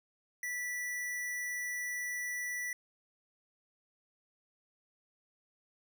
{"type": "tone", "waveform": "square", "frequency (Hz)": 1963, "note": "B6", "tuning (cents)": -11, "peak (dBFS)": -36, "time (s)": [0.43, 2.73], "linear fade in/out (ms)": 2, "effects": []}